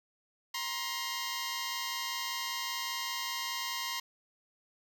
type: tone pair together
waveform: 10% pulse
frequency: 950 / 1055.1 Hz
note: A#5 / C6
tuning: +33 / +14 cents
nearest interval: major second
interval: 181 cents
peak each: -29 / -28 dBFS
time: 0.54-4 s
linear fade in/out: 5 ms
effects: none